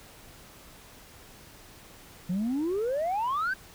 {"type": "exponential sweep", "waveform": "sine", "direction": "up", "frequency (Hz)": [171.5, 1602], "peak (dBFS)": -24, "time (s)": [2.29, 3.54], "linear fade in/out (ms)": 10, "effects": ["tanh soft clip ceiling -24 dBFS", "pink hiss -51 dBFS RMS until 3.74 s"]}